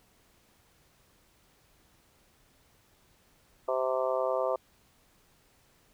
harmonic tone, 130 Hz, C3, 11 cents flat, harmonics 3 / 4 / 5 / 6 / 7 / 8 / 9, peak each -36 / -30 / -31 / -44 / -38 / -39 / -37 dBFS, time 3.68-4.56 s, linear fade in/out 5 ms, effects pink hiss -65 dBFS RMS until 5.93 s

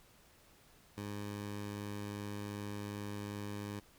15% pulse tone, 102.6 Hz, G#2, 21 cents flat, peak -34 dBFS, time 0.97-3.8 s, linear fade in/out 10 ms, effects pink hiss -64 dBFS RMS until 3.98 s

